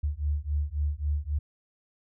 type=beating tone pair; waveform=sine; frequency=71.9 / 75.6 Hz; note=D2 / D#2; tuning=-36 / -49 cents; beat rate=3.7 Hz; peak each=-29 dBFS; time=0.03-1.39 s; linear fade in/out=10 ms; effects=none